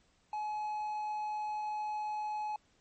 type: tone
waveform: triangle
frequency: 848 Hz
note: G#5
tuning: 36 cents sharp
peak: -32 dBFS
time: 0.33-2.56 s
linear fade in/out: 2 ms
effects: pink hiss -70 dBFS RMS until 2.8 s + MP3 32 kbps